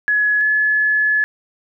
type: tone pair in turn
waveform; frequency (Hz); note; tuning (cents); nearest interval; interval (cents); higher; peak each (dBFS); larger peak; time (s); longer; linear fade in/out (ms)
sine; 1691 / 1711.6; G#6 / A6; +31 / -48; unison; 21; second; -13; neither; 0.08-0.41 / 0.41-1.24; second; 0
effects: none